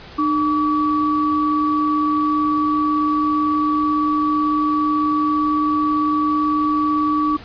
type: tone pair together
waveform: sine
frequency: 303 / 1144 Hz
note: D#4 / D6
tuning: -46 / -46 cents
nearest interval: octave + major seventh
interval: 2300 cents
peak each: -18 dBFS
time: 0.18-7.37 s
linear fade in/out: 10 ms
effects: pink hiss -39 dBFS RMS until 7.44 s + resampled to 11025 Hz